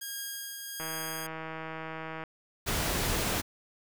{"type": "tone with tremolo", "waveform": "5% pulse", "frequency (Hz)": 1628, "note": "G#6", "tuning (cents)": -35, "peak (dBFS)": -24, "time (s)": [0.01, 1.27], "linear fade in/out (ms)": 10, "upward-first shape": "triangle", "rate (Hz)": 1.3, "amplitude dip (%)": 40}
{"type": "click train", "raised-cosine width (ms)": 0.5, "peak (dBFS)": -24, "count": 231, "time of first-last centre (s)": [0.8, 2.237], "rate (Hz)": 160}
{"type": "noise", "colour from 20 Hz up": "pink", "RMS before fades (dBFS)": -30, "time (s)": [2.66, 3.42], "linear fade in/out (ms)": 20}
{"effects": []}